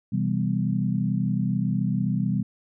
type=chord; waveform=sine; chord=C major seventh; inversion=none; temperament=equal with one note detuned; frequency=128.86 / 164.81 / 196 / 246.9 Hz; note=C3 / E3 / G3 / B3; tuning=-26 / 0 / 0 / 0 cents; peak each=-27 / -28 / -25 / -31 dBFS; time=0.12-2.43 s; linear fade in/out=10 ms; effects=none